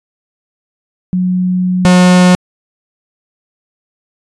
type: tone pair in turn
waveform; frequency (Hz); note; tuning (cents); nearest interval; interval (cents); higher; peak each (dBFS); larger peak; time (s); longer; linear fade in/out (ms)
sine / 45% pulse; 182.5 / 180.72; F#3 / F#3; -24 / -40; unison; 16; first; -10 / -4; second; 1.13-1.85 / 1.85-2.35; first; 0
effects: resampled to 22050 Hz